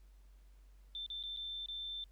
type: tone with dropouts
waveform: sine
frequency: 3555 Hz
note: A7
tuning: 17 cents sharp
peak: -40 dBFS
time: 0.95-2.04 s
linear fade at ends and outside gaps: 1 ms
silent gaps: 1.063-1.101 / 1.228-1.236 / 1.364-1.371 / 1.66-1.685 s
effects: added 48 Hz sine -57 dBFS peak until 2.11 s + pink hiss -75 dBFS RMS until 2.11 s